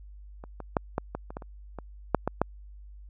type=clicks; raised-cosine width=1 ms; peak=-28 / -24 / -9 / -13 / -18 / -26 / -21 / -29 / -23 / -6 / -12 / -8 dBFS; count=12; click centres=0.439 / 0.603 / 0.768 / 0.981 / 1.15 / 1.305 / 1.369 / 1.422 / 1.787 / 2.147 / 2.276 / 2.416 s; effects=added 50 Hz sine -44 dBFS peak until 3.09 s